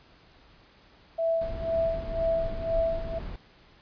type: tone with tremolo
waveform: sine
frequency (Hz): 659.3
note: E5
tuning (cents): 0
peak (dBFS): -22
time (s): 1.18-3.19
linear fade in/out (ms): 10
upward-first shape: sine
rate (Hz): 2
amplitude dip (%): 85
type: noise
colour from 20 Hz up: brown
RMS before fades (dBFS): -35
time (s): 1.41-3.36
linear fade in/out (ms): 5
effects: pink hiss -57 dBFS RMS until 3.81 s + resampled to 11025 Hz